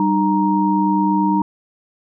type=tone cluster; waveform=sine; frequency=194.9 / 303.9 / 936 Hz; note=G3 / D#4 / A#5; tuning=-10 / -41 / +7 cents; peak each=-18 dBFS; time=0-1.42 s; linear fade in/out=2 ms; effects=none